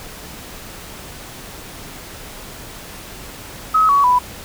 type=tone with pitch steps; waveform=sine; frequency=1278 / 1125.5 / 991.2 Hz; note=D#6 / C#6 / B5; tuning=+46 / +26 / +6 cents; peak=-10 dBFS; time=3.74-4.19 s; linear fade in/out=10 ms; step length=150 ms; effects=pink hiss -35 dBFS RMS until 4.44 s